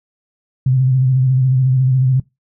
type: tone with vibrato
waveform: sine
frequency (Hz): 130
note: C3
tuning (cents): -11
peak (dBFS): -10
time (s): 0.66-2.2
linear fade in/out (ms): 5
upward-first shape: square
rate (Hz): 14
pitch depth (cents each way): 38
effects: noise-tail reverb RT60 0.2 s tail -22 dB re dry